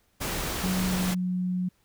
pink noise, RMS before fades -31 dBFS, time 0.2-1.15 s, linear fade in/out 20 ms
sine tone with pitch glide, 185 to 181.82 Hz, F#3 to F#3, 0 to -30 cents, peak -25 dBFS, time 0.63-1.69 s, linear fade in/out 10 ms, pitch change -30 cents, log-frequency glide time 0.78-1.19 s
effects pink hiss -68 dBFS RMS until 1.84 s

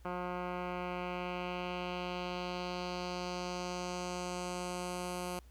10% pulse tone with low-pass filter sweep, 179.1 Hz, F3, 44 cents sharp, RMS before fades -39 dBFS, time 0.05-5.39 s, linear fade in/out 2 ms, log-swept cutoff 1600 to 11000 Hz, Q 1.8, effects added 60 Hz sine -54 dBFS peak until 5.5 s + pink hiss -68 dBFS RMS until 5.5 s

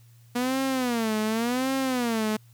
sawtooth tone with vibrato, 239.9 Hz, A#3, 50 cents sharp, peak -20 dBFS, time 0.35-2.37 s, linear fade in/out 10 ms, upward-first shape sine, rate 0.89 Hz, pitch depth 190 cents each way, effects added 117 Hz sine -51 dBFS peak until 2.53 s + white hiss -63 dBFS RMS until 2.53 s

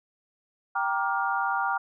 sine chord, G minor seventh, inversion none, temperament just, 784 / 940.8 / 1176 / 1411.2 Hz, G5 / Bb5 / D6 / F6, 0 / +16 / +2 / +18 cents, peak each -29 / -30 / -31 / -29 dBFS, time 0.75-1.78 s, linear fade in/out 10 ms, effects none

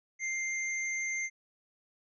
sine tone pair together, 2098 / 6287 Hz, C7 / G8, +4 / +4 cents, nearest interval octave + perfect fifth, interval 1900 cents, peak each -32 / -39 dBFS, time 0.19-1.3 s, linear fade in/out 50 ms, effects none

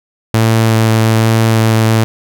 sawtooth tone with vibrato, 111.9 Hz, A2, 30 cents sharp, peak -4 dBFS, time 0.34-2.04 s, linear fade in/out 0 ms, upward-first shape triangle, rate 1.2 Hz, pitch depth 10 cents each way, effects none

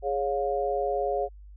sine chord, Db major, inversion second, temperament equal with one note detuned, 415.3 / 554.4 / 709.8 Hz, Ab4 / Db5 / F5, 0 / 0 / +28 cents, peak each -29 dBFS, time 0.02-1.29 s, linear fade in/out 50 ms, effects added 50 Hz sine -44 dBFS peak until 1.56 s

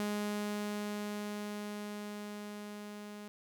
sawtooth tone with level ramp, 207.7 Hz, G#3, in tune, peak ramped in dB -29 to -41 dBFS, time 0-3.28 s, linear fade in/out 0 ms, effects none

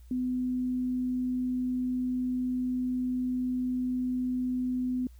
sine tone, 252 Hz, B3, 35 cents sharp, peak -27 dBFS, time 0.11-5.07 s, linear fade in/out 2 ms, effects added 60 Hz sine -48 dBFS peak until 5.19 s + white hiss -67 dBFS RMS until 5.19 s

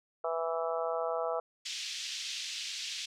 harmonic tone, 164.81 Hz, E3, in tune, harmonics 3 / 4 / 5 / 6 / 7 / 8, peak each -35 / -34 / -40 / -43 / -41 / -40 dBFS, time 0.24-1.4 s, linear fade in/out 5 ms
pink band-pass noise, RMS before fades -39 dBFS, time 1.65-3.06 s, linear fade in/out 10 ms, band 2700 to 6200 Hz, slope 24 dB/octave
effects none

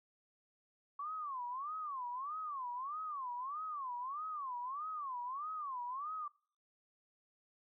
sine tone with vibrato, 1108.7 Hz, C#6, in tune, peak -39 dBFS, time 0.99-6.28 s, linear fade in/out 5 ms, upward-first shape sine, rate 1.6 Hz, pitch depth 240 cents each way, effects noise-tail reverb RT60 0.5 s tail -26 dB re dry

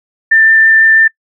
sine tone with vibrato, 1784 Hz, A6, 23 cents sharp, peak -4 dBFS, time 0.31-1.08 s, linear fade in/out 10 ms, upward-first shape triangle, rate 6.1 Hz, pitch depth 9 cents each way, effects noise-tail reverb RT60 0.1 s tail -25 dB re dry

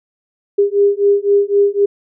sine beating tone pair, 401.8 / 405.7 Hz, G4 / G#4, +43 / -41 cents, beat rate 3.9 Hz, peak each -13 dBFS, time 0.58-1.86 s, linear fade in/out 10 ms, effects none

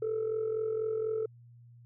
sine tone with amplitude modulation, 440 Hz, A4, in tune, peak -25 dBFS, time 0.02-1.26 s, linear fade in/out 5 ms, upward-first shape sine, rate 44.1 Hz, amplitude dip 65%, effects tanh soft clip ceiling -25 dBFS + added 119 Hz sine -52 dBFS peak until 1.85 s

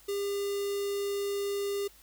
square tone with notch filter, 401.9 Hz, G4, 43 cents sharp, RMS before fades -32 dBFS, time 0.08-1.88 s, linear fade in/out 10 ms, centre 1500 Hz, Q 0.87, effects added 50 Hz sine -62 dBFS peak until 2.02 s + white hiss -58 dBFS RMS until 2.02 s

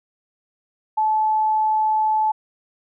sine tone, 866 Hz, A5, 28 cents flat, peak -16 dBFS, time 0.97-2.32 s, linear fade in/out 10 ms, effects none

